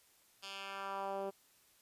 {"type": "tone with band-pass filter sweep", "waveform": "10% pulse", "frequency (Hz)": 196, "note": "G3", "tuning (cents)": 0, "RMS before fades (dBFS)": -42, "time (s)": [0.42, 1.31], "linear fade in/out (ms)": 20, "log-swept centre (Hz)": [4200, 430], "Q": 1.5, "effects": ["white hiss -68 dBFS RMS until 1.81 s", "resampled to 32000 Hz"]}